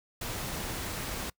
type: noise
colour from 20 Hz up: pink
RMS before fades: -36 dBFS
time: 0.21-1.3 s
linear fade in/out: 5 ms
effects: noise-tail reverb RT60 0.1 s tail -23 dB re dry